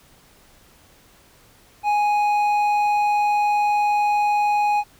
sine tone with hard clipping, 830.6 Hz, G#5, in tune, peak -18 dBFS, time 1.83-4.84 s, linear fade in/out 50 ms, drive 6 dB, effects pink hiss -53 dBFS RMS until 4.99 s

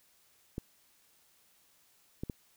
clicks, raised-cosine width 3 ms, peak -23 dBFS, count 3, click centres 0.581 / 2.235 / 2.298 s, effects white hiss -67 dBFS RMS until 2.56 s

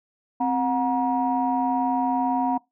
sine tone cluster, 261.1 / 729 / 951 Hz, C4 / F#5 / A#5, -3 / -26 / +34 cents, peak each -24 dBFS, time 0.4-2.58 s, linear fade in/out 10 ms, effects noise-tail reverb RT60 0.2 s tail -24 dB re dry + tanh soft clip ceiling -11 dBFS

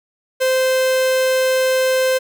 45% pulse tone, 519 Hz, C5, 14 cents flat, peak -14 dBFS, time 0.4-2.19 s, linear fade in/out 20 ms, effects none

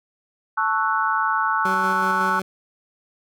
sine chord, F# minor seventh, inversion first, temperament equal, 880 / 1108.7 / 1318.5 / 1480 Hz, A5 / C#6 / E6 / F#6, 0 / 0 / 0 / 0 cents, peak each -24 dBFS, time 0.57-2.4 s, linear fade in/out 10 ms
20% pulse tone with tremolo, 189.6 Hz, F#3, 43 cents sharp, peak -21 dBFS, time 1.65-2.42 s, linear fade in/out 2 ms, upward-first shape square, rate 5.4 Hz, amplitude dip 25%
effects none

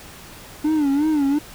triangle tone with vibrato, 293.7 Hz, D4, in tune, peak -14 dBFS, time 0.64-1.39 s, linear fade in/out 10 ms, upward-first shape sine, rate 2.8 Hz, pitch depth 120 cents each way, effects pink hiss -41 dBFS RMS until 1.54 s

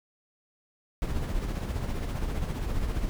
brown noise with tremolo, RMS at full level -28 dBFS, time 1.02-3.09 s, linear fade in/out 0 ms, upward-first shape sine, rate 15 Hz, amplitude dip 45%, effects none

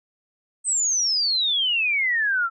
sine exponential sweep, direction down, 8372 to 1323 Hz, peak -19 dBFS, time 0.64-2.5 s, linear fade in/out 50 ms, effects none

